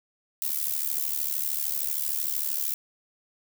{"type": "noise with amplitude modulation", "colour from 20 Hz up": "violet", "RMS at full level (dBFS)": -25, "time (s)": [0.42, 2.74], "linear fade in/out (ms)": 0, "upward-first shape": "sine", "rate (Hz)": 73.1, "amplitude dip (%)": 85, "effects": []}